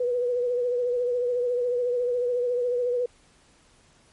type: tone with vibrato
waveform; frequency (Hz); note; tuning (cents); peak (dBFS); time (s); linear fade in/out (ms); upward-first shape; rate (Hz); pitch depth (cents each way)
sine; 490; B4; -14; -22; 0-3.06; 5; triangle; 14; 47
effects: pink hiss -59 dBFS RMS until 4.12 s + MP3 48 kbps